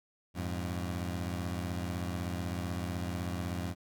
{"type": "beating tone pair", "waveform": "20% pulse", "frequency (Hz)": [87.2, 103.2], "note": ["F2", "G#2"], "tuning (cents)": [-2, -10], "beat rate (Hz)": 16, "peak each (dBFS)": [-30, -35], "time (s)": [0.34, 3.75], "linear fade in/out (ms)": 50, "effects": []}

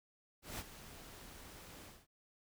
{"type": "noise with ADSR envelope", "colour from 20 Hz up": "pink", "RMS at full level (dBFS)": -42, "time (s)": [0.42, 2.07], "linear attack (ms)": 170, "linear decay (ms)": 37, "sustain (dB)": -12, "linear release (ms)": 220, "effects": []}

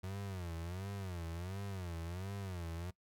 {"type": "tone with vibrato", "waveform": "35% pulse", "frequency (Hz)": 90.9, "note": "F#2", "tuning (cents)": -30, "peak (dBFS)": -39, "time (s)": [0.03, 2.91], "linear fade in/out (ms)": 10, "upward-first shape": "sine", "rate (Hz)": 1.4, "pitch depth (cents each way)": 170, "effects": ["noise-tail reverb RT60 0.1 s tail -21 dB re dry"]}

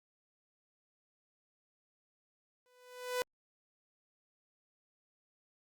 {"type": "tone with exponential growth", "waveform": "sawtooth", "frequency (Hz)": 498.1, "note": "B4", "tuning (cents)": 15, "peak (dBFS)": -26, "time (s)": [2.66, 3.22], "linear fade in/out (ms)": 0, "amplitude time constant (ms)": 120, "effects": ["Opus 48 kbps"]}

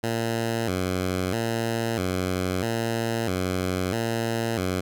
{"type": "tone with vibrato", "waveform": "10% pulse", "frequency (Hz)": 102.9, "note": "G#2", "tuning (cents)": -16, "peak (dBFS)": -16, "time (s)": [0.03, 4.81], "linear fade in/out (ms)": 10, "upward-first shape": "square", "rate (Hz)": 0.77, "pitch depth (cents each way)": 190, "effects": []}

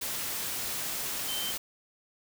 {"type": "tone in noise", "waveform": "sine", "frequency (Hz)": 3108, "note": "G7", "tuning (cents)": -16, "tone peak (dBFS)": -34, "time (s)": [1.28, 1.52], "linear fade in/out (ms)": 10, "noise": "white", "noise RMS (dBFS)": -34, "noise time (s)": [0.01, 1.58], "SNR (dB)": -3, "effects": []}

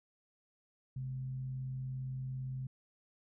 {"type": "tone with frequency modulation", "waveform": "sine", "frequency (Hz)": 130.81, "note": "C3", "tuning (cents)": 0, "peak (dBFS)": -37, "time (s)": [0.96, 2.67], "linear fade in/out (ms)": 5, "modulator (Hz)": 82.2, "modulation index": 0.21, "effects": []}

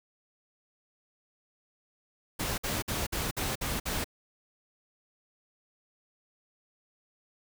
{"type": "noise bursts", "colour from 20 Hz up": "pink", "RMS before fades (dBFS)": -32, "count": 7, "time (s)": [2.39, 4.044], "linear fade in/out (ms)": 10, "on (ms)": 190, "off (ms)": 54, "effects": []}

